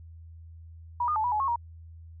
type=tone with pitch steps; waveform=sine; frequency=965 / 1220 / 870 / 976 / 849 / 1089 / 945 Hz; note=B5 / D#6 / A5 / B5 / G#5 / C#6 / A#5; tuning=-40 / -34 / -20 / -21 / +38 / -31 / +23 cents; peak=-24 dBFS; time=1-1.56 s; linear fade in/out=5 ms; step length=80 ms; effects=added 82 Hz sine -44 dBFS peak until 2.2 s